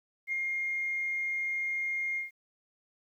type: tone with ADSR envelope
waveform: sine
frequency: 2127 Hz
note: C7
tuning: 28 cents sharp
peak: -27 dBFS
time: 0.27-2.31 s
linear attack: 54 ms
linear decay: 10 ms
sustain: -2 dB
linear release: 140 ms
effects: tanh soft clip ceiling -23 dBFS + 11-bit